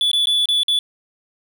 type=tone with dropouts; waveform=triangle; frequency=3451 Hz; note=A7; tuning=34 cents flat; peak=-13 dBFS; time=0.01-0.79 s; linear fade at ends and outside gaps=1 ms; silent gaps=0.115-0.132 / 0.257-0.271 / 0.457-0.487 / 0.633-0.682 s; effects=none